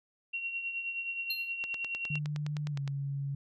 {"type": "tone with tremolo", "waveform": "sine", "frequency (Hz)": 2742, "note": "F7", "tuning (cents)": -32, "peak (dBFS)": -31, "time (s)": [0.33, 2.19], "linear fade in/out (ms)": 10, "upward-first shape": "triangle", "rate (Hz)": 9.5, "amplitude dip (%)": 60}
{"type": "tone with exponential decay", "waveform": "square", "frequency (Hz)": 4186, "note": "C8", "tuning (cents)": 0, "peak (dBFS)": -31, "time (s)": [1.3, 1.53], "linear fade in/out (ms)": 5, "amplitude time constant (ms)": 49}
{"type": "click train", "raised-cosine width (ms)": 0.2, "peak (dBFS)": -24, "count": 13, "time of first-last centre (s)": [1.64, 2.877], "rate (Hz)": 9.7}
{"type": "tone with pitch glide", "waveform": "sine", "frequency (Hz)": [148.7, 139.55], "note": ["D3", "C#3"], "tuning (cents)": [22, 12], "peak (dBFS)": -32, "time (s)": [2.1, 3.35], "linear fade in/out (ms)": 5, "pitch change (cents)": -110, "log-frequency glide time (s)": [2.7, 2.78]}
{"effects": []}